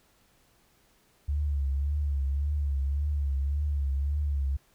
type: tone with vibrato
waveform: sine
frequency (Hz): 70.9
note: C#2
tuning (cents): +40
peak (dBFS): -25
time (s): 1.28-4.57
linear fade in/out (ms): 10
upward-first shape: triangle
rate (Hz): 1.8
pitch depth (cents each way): 84
effects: pink hiss -65 dBFS RMS until 4.74 s